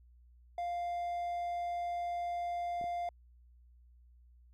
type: tone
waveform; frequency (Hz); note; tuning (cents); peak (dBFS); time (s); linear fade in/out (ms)
triangle; 698.5; F5; 0; -32; 0.58-3.09; 2
type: clicks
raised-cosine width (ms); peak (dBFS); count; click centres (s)
2; -36; 2; 2.813 / 2.841
effects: added 60 Hz sine -58 dBFS peak until 4.53 s